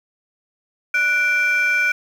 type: tone pair together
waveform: sine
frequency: 1475.1 / 2349 Hz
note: F#6 / D7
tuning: -6 / 0 cents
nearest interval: minor sixth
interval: 806 cents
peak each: -16 dBFS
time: 0.94-1.92 s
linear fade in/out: 5 ms
effects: tanh soft clip ceiling -12 dBFS + 7-bit